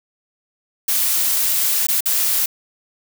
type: noise with dropouts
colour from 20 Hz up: blue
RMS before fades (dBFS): -18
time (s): 0.88-2.46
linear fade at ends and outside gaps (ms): 5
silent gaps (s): 1.869-1.884 / 2.007-2.057
effects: none